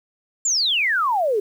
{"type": "exponential sweep", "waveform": "sine", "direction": "down", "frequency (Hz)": [7459, 392], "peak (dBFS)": -17, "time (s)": [0.45, 1.4], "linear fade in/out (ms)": 5, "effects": ["8-bit"]}